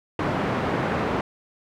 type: band-pass noise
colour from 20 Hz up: pink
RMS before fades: -25 dBFS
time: 0.19-1.21 s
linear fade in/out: 2 ms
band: 140 to 1500 Hz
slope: 12 dB/octave
effects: none